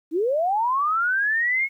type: linear sweep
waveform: sine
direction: up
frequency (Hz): 295.4 to 2201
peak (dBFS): -19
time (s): 0.11-1.69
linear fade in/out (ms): 50
effects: 10-bit